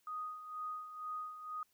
sine tone with tremolo, 1244.5 Hz, D#6, in tune, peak -38 dBFS, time 0.07-1.63 s, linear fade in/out 2 ms, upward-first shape sine, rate 2.1 Hz, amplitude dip 65%, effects white hiss -75 dBFS RMS until 1.73 s

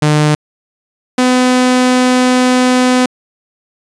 sawtooth tone pair in turn, 150.7 / 252.4 Hz, D3 / B3, +45 / +38 cents, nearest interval major sixth, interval 893 cents, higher second, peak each -4 dBFS, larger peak neither, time 0.02-0.35 / 1.18-3.06 s, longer second, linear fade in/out 5 ms, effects resampled to 22050 Hz

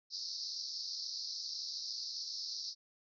pink band-pass noise, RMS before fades -42 dBFS, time 0.1-2.75 s, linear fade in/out 50 ms, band 4200 to 5600 Hz, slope 96 dB/octave, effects none

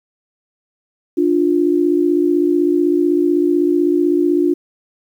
sine tone pair together, 295.7 / 351.6 Hz, D4 / F4, +12 / +12 cents, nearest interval minor third, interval 300 cents, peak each -15 / -14 dBFS, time 1.17-4.54 s, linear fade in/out 10 ms, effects 8-bit

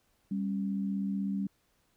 sine tone pair together, 197.37 / 273.4 Hz, G3 / C#4, +12 / -24 cents, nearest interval tritone, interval 564 cents, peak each -30 / -38 dBFS, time 0.31-1.47 s, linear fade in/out 5 ms, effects pink hiss -72 dBFS RMS until 1.96 s

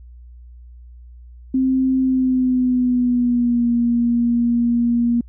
sine tone with pitch glide, 261.6 to 237.1 Hz, C4 to A#3, 0 to +30 cents, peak -14 dBFS, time 1.54-5.21 s, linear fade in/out 5 ms, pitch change -170 cents, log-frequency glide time 2-3.69 s, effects added 60 Hz sine -38 dBFS peak until 5.28 s

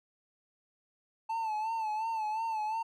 triangle tone with vibrato, 880 Hz, A5, in tune, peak -29 dBFS, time 1.29-2.83 s, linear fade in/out 10 ms, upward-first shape sine, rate 2.8 Hz, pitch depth 63 cents each way, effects none

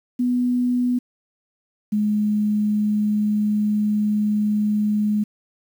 sine tone pair in turn, 246.9 / 210.1 Hz, B3 / G#3, 0 / +20 cents, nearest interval minor third, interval 280 cents, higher first, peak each -17 dBFS, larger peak neither, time 0.19-0.99 / 1.92-5.24 s, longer second, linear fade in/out 10 ms, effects 8-bit

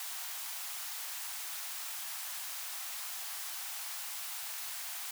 white high-pass noise, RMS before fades -41 dBFS, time 0-5.11 s, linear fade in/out 2 ms, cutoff 680 Hz, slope 48 dB/octave, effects none

